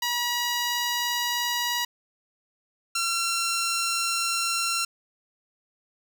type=tone pair in turn; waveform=10% pulse; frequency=963 / 1361.9 Hz; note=B5 / F6; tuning=-44 / -44 cents; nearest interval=tritone; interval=600 cents; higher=second; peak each=-16 dBFS; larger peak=neither; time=0.02-1.85 / 2.95-4.85 s; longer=second; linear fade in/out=5 ms; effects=none